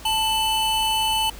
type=tone pair together; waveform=square; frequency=880 / 2994 Hz; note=A5 / F#7; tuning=0 / +20 cents; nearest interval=octave + major sixth; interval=2120 cents; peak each=-23 dBFS; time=0.05-1.3 s; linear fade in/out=5 ms; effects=added 50 Hz sine -39 dBFS peak until 1.39 s + pink hiss -42 dBFS RMS until 1.39 s